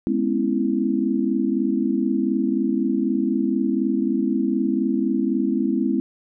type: chord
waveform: sine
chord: C# minor seventh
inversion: second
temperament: equal with one note detuned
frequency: 207.7 / 246.9 / 270.9 / 329.6 Hz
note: G#3 / B3 / C#4 / E4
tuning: 0 / 0 / -40 / 0 cents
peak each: -24 dBFS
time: 0.07-6 s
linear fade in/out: 0 ms
effects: none